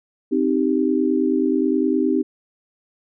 sine chord, C minor, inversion none, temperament equal, 261.6 / 311.1 / 392 Hz, C4 / Eb4 / G4, 0 / 0 / 0 cents, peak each -20 / -20 / -22 dBFS, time 0.31-2.23 s, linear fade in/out 20 ms, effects none

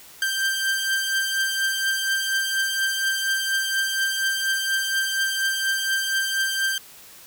sawtooth beating tone pair, 1572 / 1576.2 Hz, G6 / G6, +4 / +9 cents, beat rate 4.2 Hz, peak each -19 / -25 dBFS, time 0.22-6.78 s, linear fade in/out 2 ms, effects white hiss -46 dBFS RMS until 7.26 s

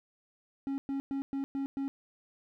triangle tone bursts, 274.3 Hz, C#4, 18 cents flat, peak -29 dBFS, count 6, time 0.67-1.88 s, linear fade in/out 0 ms, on 110 ms, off 110 ms, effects none

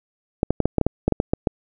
clicks, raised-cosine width 2 ms, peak -4 dBFS, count 12, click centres 0.431 / 0.506 / 0.603 / 0.656 / 0.783 / 0.813 / 0.866 / 1.08 / 1.123 / 1.201 / 1.335 / 1.472 s, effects none

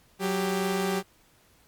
sawtooth tone pair together, 186.27 / 394.7 Hz, F#3 / G4, +12 / +12 cents, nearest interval octave + minor second, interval 1300 cents, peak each -24 dBFS, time 0.19-1.03 s, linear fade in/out 50 ms, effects pink hiss -61 dBFS RMS until 1.67 s + MP3 96 kbps

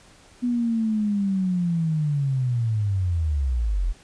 sine linear sweep, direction down, 246.9 to 38.89 Hz, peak -20 dBFS, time 0.42-3.93 s, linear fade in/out 20 ms, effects pink hiss -52 dBFS RMS until 4.03 s + resampled to 22050 Hz

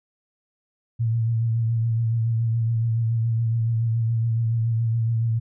sine tone with vibrato, 114.4 Hz, A#2, 32 cents flat, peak -19 dBFS, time 0.99-5.4 s, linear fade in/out 20 ms, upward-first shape triangle, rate 7.1 Hz, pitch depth 44 cents each way, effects none

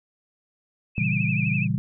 sine tone with vibrato, 2495 Hz, D#7, 4 cents sharp, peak -26 dBFS, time 0.95-1.68 s, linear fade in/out 50 ms, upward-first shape triangle, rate 12 Hz, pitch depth 110 cents each way
sine chord, A# diminished seventh, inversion none, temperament equal, 116.54 / 138.59 / 164.81 / 196 Hz, A#2 / C#3 / E3 / G3, 0 / 0 / 0 / 0 cents, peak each -27 dBFS, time 0.98-1.78 s, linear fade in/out 0 ms
effects none

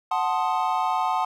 triangle chord, F# diminished seventh, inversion none, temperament equal, 740 / 880 / 1046.5 / 1244.5 Hz, F#5 / A5 / C6 / Eb6, 0 / 0 / 0 / 0 cents, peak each -24 / -24 / -26 / -28 dBFS, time 0.11-1.25 s, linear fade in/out 5 ms, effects none

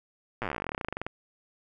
slowing click train, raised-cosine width 0.5 ms, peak -17 dBFS, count 29, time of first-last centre 0.42-1.066 s, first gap 8 ms, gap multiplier 1.07, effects none

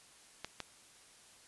clicks, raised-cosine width 0.2 ms, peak -22 dBFS, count 2, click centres 0.446 / 0.603 s, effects white hiss -60 dBFS RMS until 1.47 s + resampled to 24000 Hz

